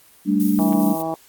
sine chord, G suspended second, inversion none, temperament equal, 196 / 220 / 293.7 Hz, G3 / A3 / D4, 0 / 0 / 0 cents, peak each -19 / -21 / -19 dBFS, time 0.25-0.96 s, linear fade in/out 50 ms
violet noise with tremolo, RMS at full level -31 dBFS, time 0.4-1.02 s, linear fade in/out 0 ms, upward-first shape square, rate 5 Hz, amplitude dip 25%
harmonic tone, 162.1 Hz, E3, 29 cents flat, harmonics 1 / 2 / 3 / 4 / 5 / 6 / 7, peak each -34 / -27 / -35 / -27 / -27 / -35 / -36 dBFS, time 0.59-1.14 s, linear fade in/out 0 ms
clicks, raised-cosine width 0.3 ms, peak -25 dBFS, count 2, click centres 0.725 / 0.732 s
effects white hiss -51 dBFS RMS until 1.28 s + Opus 32 kbps

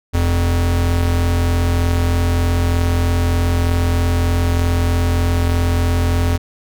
square tone pair together, 42.67 / 85.9 Hz, F1 / F2, -39 / -28 cents, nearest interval octave, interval 1211 cents, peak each -21 / -15 dBFS, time 0.13-6.38 s, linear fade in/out 20 ms, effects none

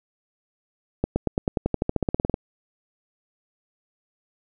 accelerating click train, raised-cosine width 2 ms, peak -8 dBFS, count 18, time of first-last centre 1.04-2.341 s, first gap 120 ms, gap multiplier 0.94, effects none

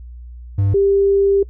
triangle / sine tone pair in turn, 99 / 396 Hz, G2 / G4, +18 / +18 cents, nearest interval 2 octaves, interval 2400 cents, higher second, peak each -11 dBFS, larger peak neither, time 0.58-0.74 / 0.74-1.43 s, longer second, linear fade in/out 5 ms, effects noise-tail reverb RT60 0.1 s tail -22 dB re dry + added 60 Hz sine -32 dBFS peak until 1.49 s

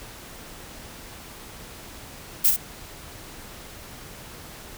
violet noise with echo, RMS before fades -17 dBFS, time 2.44-2.51 s, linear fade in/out 10 ms, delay 55 ms, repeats 1, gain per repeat -6 dB, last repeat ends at 2.565 s, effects pink hiss -42 dBFS RMS until 4.77 s

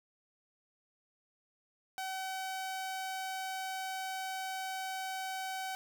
sawtooth tone, 760 Hz, F#5, 46 cents sharp, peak -33 dBFS, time 1.98-5.75 s, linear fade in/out 0 ms, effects none

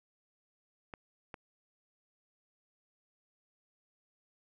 clicks, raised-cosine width 0.5 ms, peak -28 dBFS, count 2, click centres 0.938 / 1.342 s, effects none

